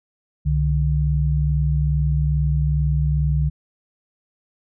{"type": "tone pair together", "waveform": "sine", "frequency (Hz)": [66.23, 148.6], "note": ["C2", "D3"], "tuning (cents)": [22, 21], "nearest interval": "octave + major second", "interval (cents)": 1399, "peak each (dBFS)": -19, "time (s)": [0.45, 3.5], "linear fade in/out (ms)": 20, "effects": []}